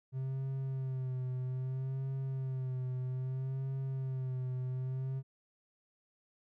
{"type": "tone with vibrato", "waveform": "triangle", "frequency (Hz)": 130.81, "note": "C3", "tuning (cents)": 0, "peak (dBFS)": -32, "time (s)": [0.12, 5.23], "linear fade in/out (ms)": 50, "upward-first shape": "sine", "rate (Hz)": 0.62, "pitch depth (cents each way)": 45, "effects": []}